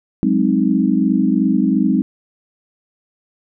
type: chord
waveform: sine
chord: Ab dominant seventh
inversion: third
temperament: equal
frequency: 185 / 207.7 / 261.6 / 311.1 Hz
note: Gb3 / Ab3 / C4 / Eb4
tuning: 0 / 0 / 0 / 0 cents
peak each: -19 / -17 / -17 / -19 dBFS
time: 0.23-2.02 s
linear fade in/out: 0 ms
effects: none